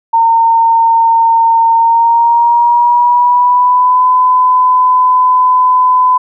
sine tone with pitch glide, 914 to 1008.3 Hz, A#5 to B5, -34 to +36 cents, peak -5 dBFS, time 0.13-6.18 s, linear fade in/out 10 ms, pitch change +170 cents, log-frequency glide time 1.74-4.05 s, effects none

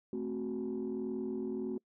sine chord, F# diminished, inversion first, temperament equal, 220 / 261.6 / 370 Hz, A3 / C4 / F#4, 0 / 0 / 0 cents, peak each -38 / -38 / -36 dBFS, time 0.13-1.78 s, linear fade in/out 2 ms, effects noise-tail reverb RT60 0.1 s tail -26 dB re dry + tanh soft clip ceiling -29 dBFS

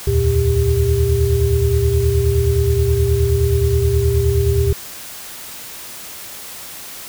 sine tone cluster, 73.4 / 82.9 / 117 / 398.3 Hz, D2 / E2 / A#2 / G4, 0 / +10 / +7 / +28 cents, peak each -18 dBFS, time 0.07-4.73 s, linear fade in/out 5 ms, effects white hiss -33 dBFS RMS until 7.08 s

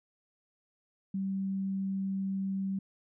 sine tone, 193.4 Hz, G3, 23 cents flat, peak -30 dBFS, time 1.14-2.79 s, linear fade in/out 5 ms, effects none

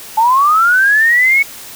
sine linear sweep, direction up, 859 to 2231 Hz, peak -7 dBFS, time 0.17-1.43 s, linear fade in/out 10 ms, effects white hiss -32 dBFS RMS until 1.75 s

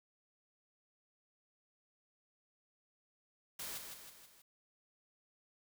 white noise with echo, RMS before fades -44 dBFS, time 3.59-3.78 s, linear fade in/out 5 ms, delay 160 ms, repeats 4, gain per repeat -5 dB, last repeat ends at 4.42 s, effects none

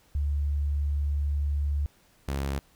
sine / sawtooth tone pair in turn, 72.2 / 68.89 Hz, D2 / C#2, -29 / -10 cents, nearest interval minor second, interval 81 cents, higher first, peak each -24 dBFS, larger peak neither, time 0.15-1.86 / 2.28-2.59 s, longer first, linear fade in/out 0 ms, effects pink hiss -62 dBFS RMS until 2.75 s

